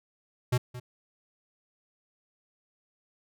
square tone with echo, 124 Hz, B2, 7 cents sharp, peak -23 dBFS, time 0.52-0.58 s, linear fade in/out 10 ms, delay 220 ms, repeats 1, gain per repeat -15 dB, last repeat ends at 0.8 s, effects none

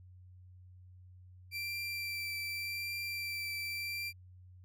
30% pulse tone with vibrato, 2349 Hz, D7, in tune, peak -34 dBFS, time 1.51-4.13 s, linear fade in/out 50 ms, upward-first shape triangle, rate 0.86 Hz, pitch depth 14 cents each way, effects added 91 Hz sine -53 dBFS peak until 4.64 s

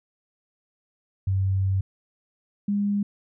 sine tone pair in turn, 96 / 203.2 Hz, G2 / G#3, -36 / -38 cents, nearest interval octave + minor second, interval 1298 cents, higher second, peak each -20 / -21 dBFS, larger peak first, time 1.27-1.81 / 2.68-3.03 s, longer first, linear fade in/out 5 ms, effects none

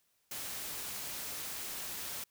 white noise, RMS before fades -41 dBFS, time 0.31-2.24 s, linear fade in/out 5 ms, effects white hiss -75 dBFS RMS until 2.3 s

